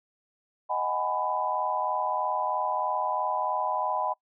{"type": "chord", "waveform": "sine", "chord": "G# minor seventh", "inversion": "second", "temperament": "just", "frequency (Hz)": [623, 747.5, 830.6, 996.7], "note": ["D#5", "F#5", "G#5", "B5"], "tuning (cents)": [2, 17, 0, 16], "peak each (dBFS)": [-33, -32, -32, -29], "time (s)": [0.69, 4.14], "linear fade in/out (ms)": 20, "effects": ["noise-tail reverb RT60 0.1 s tail -23 dB re dry"]}